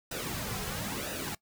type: noise with flanger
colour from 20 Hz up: pink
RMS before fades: -36 dBFS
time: 0.11-1.35 s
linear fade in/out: 5 ms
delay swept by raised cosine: 0.91 to 3.41 ms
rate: 1 Hz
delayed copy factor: -0.7
effects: noise-tail reverb RT60 0.1 s tail -21 dB re dry